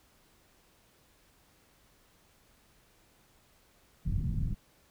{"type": "low-pass noise", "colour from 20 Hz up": "pink", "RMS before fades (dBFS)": -31, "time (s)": [4.05, 4.55], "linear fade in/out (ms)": 20, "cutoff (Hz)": 180, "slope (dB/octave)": 24, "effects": ["pink hiss -65 dBFS RMS until 4.9 s"]}